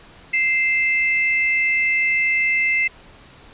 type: tone pair together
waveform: sine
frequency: 2088 / 2633 Hz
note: C7 / E7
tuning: -4 / -3 cents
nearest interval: major third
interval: 401 cents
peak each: -17 / -22 dBFS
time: 0.33-2.88 s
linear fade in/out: 10 ms
effects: pink hiss -46 dBFS RMS until 3.53 s + resampled to 8000 Hz